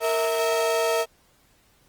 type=tone pair together; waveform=35% pulse; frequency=461.6 / 650.5 Hz; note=A#4 / E5; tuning=-17 / -23 cents; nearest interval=tritone; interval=594 cents; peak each=-22 / -22 dBFS; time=0-1.06 s; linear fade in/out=50 ms; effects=pink hiss -61 dBFS RMS until 1.88 s + Opus 24 kbps